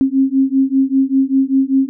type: beating tone pair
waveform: sine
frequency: 265.7 / 270.8 Hz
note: C4 / C#4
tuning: +27 / -40 cents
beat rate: 5.1 Hz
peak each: -14 dBFS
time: 0.01-1.89 s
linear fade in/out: 0 ms
effects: none